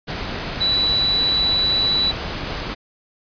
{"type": "tone in noise", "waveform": "sine", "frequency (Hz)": 3951, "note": "B7", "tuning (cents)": 0, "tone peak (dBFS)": -16, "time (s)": [0.6, 2.12], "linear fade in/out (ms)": 20, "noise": "pink", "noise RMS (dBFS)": -27, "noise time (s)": [0.07, 2.75], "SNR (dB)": 8, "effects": ["resampled to 11025 Hz"]}